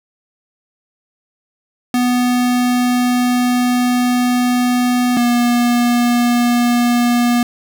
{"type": "tone pair in turn", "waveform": "square", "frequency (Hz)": [246.9, 240.8], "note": ["B3", "B3"], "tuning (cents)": [0, -44], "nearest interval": "unison", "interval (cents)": 44, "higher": "first", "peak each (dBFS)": [-13, -12], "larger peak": "second", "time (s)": [[1.94, 5.17], [5.17, 7.43]], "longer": "first", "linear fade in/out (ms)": 2, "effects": []}